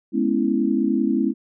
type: chord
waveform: sine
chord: C# minor seventh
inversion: second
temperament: equal with one note detuned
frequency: 211.3 / 246.9 / 277.2 / 329.6 Hz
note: G#3 / B3 / C#4 / E4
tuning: +30 / 0 / 0 / 0 cents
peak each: -23 dBFS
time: 0.12-1.34 s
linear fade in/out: 50 ms
effects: none